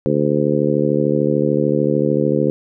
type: harmonic tone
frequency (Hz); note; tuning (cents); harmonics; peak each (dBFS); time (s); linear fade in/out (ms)
73.42; D2; 0; 2 / 3 / 4 / 5 / 6 / 7; -21 / -21 / -21 / -21 / -21 / -21; 0.06-2.5; 0
effects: none